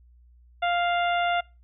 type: harmonic tone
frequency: 698.5 Hz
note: F5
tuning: in tune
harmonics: 1 / 2 / 3 / 4 / 5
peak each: -23 / -29 / -33 / -35 / -37 dBFS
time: 0.62-1.41 s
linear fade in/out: 10 ms
effects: noise-tail reverb RT60 0.3 s tail -25 dB re dry + added 60 Hz sine -52 dBFS peak until 1.63 s